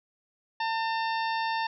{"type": "harmonic tone", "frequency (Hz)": 900, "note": "A5", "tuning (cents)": 39, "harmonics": [1, 2, 3, 4, 5, 6], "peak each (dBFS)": [-28, -34, -38, -40, -42, -44], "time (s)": [0.6, 1.67], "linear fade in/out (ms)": 5, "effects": []}